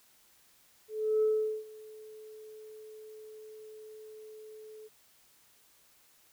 sine tone with ADSR envelope, 432.7 Hz, A4, 29 cents flat, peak -22 dBFS, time 0.88-4.89 s, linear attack 340 ms, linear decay 420 ms, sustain -24 dB, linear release 29 ms, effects tanh soft clip ceiling -20 dBFS + white hiss -64 dBFS RMS until 6.32 s

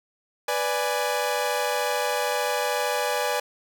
sawtooth chord, G# diminished, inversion first, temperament equal, 493.9 / 587.3 / 830.6 Hz, B4 / D5 / G#5, 0 / 0 / 0 cents, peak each -24 dBFS, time 0.48-3.4 s, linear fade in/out 5 ms, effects none

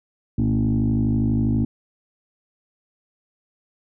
sine tone with frequency modulation, 174.1 Hz, F3, 5 cents flat, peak -16 dBFS, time 0.38-1.65 s, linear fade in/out 5 ms, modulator 52.3 Hz, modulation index 2.2, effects tanh soft clip ceiling -13 dBFS

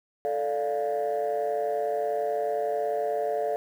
sine chord, D minor, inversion second, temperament equal, 440 / 587.3 / 698.5 Hz, A4 / D5 / F5, 0 / 0 / 0 cents, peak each -28 dBFS, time 0.25-3.56 s, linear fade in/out 0 ms, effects tanh soft clip ceiling -20 dBFS + 9-bit

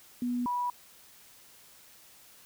sine tone pair in turn, 244.4 / 977.6 Hz, B3 / B5, -18 / -18 cents, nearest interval 2 octaves, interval 2400 cents, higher second, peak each -28 dBFS, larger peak neither, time 0.22-0.46 / 0.46-0.7 s, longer neither, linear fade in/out 2 ms, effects white hiss -56 dBFS RMS until 2.45 s

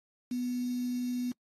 sine tone with quantisation, 246.9 Hz, B3, in tune, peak -30 dBFS, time 0.31-1.32 s, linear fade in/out 5 ms, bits 8, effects noise-tail reverb RT60 0.1 s tail -26 dB re dry + AAC 32 kbps

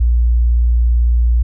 sine tone, 59 Hz, A#1, 22 cents sharp, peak -9 dBFS, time 0-1.43 s, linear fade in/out 10 ms, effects none

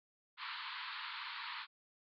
pink band-pass noise, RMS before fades -45 dBFS, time 0.37-1.67 s, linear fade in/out 50 ms, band 910 to 4500 Hz, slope 96 dB/octave, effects none

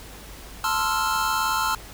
square chord, F major seventh, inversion first, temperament equal, 880 / 1046.5 / 1318.5 / 1396.9 Hz, A5 / C6 / E6 / F6, 0 / 0 / 0 / 0 cents, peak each -28 dBFS, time 0.64-1.75 s, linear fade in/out 2 ms, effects added 50 Hz sine -43 dBFS peak until 1.93 s + pink hiss -43 dBFS RMS until 1.93 s

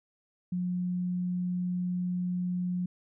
sine tone, 179.5 Hz, F3, 48 cents sharp, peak -28 dBFS, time 0.52-2.86 s, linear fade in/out 5 ms, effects none

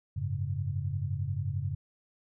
sine chord, F# suspended second, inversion none, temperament equal, 92.5 / 103.83 / 138.59 Hz, F#2 / G#2 / C#3, 0 / 0 / 0 cents, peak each -34 dBFS, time 0.16-1.75 s, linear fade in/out 10 ms, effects none

